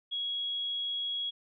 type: tone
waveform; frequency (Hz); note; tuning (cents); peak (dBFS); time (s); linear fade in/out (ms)
sine; 3322; G#7; 0; -31; 0.11-1.31; 20
effects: none